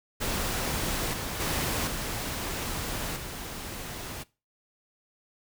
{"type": "noise with level steps", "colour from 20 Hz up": "pink", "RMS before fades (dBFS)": [-30, -34, -29, -33, -38], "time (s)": [0.2, 4.24], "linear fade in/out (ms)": 20, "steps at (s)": [1.13, 1.4, 1.87, 3.16], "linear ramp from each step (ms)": 5, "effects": ["noise-tail reverb RT60 0.3 s tail -21 dB re dry"]}